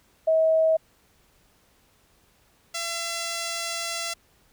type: tone pair in turn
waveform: sine / 5% pulse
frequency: 641 / 676 Hz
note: E5 / E5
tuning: -49 / +43 cents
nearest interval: minor second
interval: 92 cents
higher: second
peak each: -17 dBFS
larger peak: neither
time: 0.27-0.77 / 2.74-4.14 s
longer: second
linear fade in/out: 10 ms
effects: pink hiss -62 dBFS RMS until 4.52 s